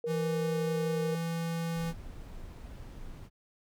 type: tone with vibrato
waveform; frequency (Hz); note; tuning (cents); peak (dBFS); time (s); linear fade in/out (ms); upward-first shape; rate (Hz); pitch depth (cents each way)
sine; 467.5; A#4; +5; -31; 0.04-1.15; 2; square; 4.9; 13
type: tone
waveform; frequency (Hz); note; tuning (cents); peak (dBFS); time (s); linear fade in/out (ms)
square; 166.3; E3; +16; -32; 0.06-1.94; 50
type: noise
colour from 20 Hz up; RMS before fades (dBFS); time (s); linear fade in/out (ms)
brown; -44; 1.75-3.3; 50
effects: none